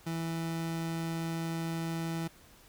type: tone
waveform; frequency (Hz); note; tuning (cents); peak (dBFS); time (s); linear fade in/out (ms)
30% pulse; 164.81; E3; 0; -30; 0.06-2.28; 10
effects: pink hiss -58 dBFS RMS until 2.68 s